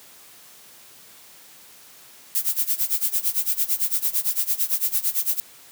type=noise with tremolo; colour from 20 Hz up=violet; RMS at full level=-20 dBFS; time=2.35-5.4 s; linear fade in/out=0 ms; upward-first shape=sine; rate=8.9 Hz; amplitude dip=90%; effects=white hiss -48 dBFS RMS until 5.71 s + high-pass 100 Hz 12 dB/octave